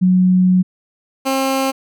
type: tone pair in turn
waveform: sine / 15% pulse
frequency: 183.6 / 267.5 Hz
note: F#3 / C4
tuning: -13 / +38 cents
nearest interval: perfect fifth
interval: 651 cents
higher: second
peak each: -9 dBFS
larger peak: neither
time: 0.01-0.63 / 1.25-1.72 s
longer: first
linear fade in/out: 20 ms
effects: none